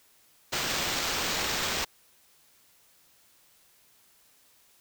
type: noise with sample-and-hold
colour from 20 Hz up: blue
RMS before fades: -30 dBFS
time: 0.52-1.85 s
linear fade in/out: 10 ms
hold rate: 11025 Hz
effects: white hiss -62 dBFS RMS until 4.8 s